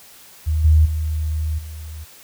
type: tone with level steps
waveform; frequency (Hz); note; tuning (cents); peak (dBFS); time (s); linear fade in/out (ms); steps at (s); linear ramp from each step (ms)
sine; 77.78; D#2; 0; -16 / -9 / -19 / -30; 0.46-2.05; 20; 0.64 / 0.85 / 1.58; 10
effects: white hiss -45 dBFS RMS until 2.23 s